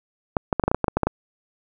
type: clicks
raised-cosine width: 1 ms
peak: -5 dBFS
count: 12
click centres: 0.368 / 0.528 / 0.597 / 0.638 / 0.68 / 0.715 / 0.746 / 0.843 / 0.882 / 0.97 / 1.033 / 1.07 s
effects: none